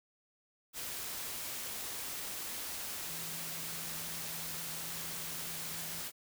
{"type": "tone in noise", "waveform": "sine", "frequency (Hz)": 164.81, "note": "E3", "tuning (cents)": 0, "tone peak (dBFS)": -52, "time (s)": [3.06, 6.04], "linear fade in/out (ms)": 50, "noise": "white", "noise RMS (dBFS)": -41, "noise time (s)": [0.73, 6.12], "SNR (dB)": -14, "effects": []}